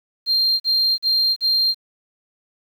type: tone bursts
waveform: sine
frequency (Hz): 4186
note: C8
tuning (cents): 0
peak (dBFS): -13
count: 4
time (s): 0.26-1.746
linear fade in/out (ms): 50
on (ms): 340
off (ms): 42
effects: tanh soft clip ceiling -13 dBFS + 8-bit